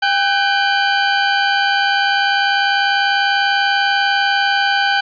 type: tone pair together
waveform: sawtooth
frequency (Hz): 800 / 1519.8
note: G5 / F#6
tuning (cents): +35 / +46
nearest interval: major seventh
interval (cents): 1111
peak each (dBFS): -12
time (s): 0.02-5.01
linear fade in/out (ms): 10
effects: resampled to 11025 Hz + 8-bit